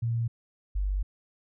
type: tone pair in turn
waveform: sine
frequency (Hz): 116.2 / 48.56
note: A#2 / G1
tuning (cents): -5 / -16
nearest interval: octave + minor third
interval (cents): 1511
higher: first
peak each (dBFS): -25 / -25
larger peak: neither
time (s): 0.02-0.28 / 0.75-1.03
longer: second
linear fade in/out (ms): 10
effects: none